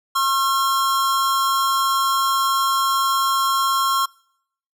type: tone pair together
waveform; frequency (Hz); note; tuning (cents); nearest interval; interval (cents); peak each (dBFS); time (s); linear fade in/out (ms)
square; 1079.4 / 1361; C#6 / F6; -46 / -45; major third; 401; -19 / -23; 0.15-4.06; 10
effects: noise-tail reverb RT60 0.7 s tail -25 dB re dry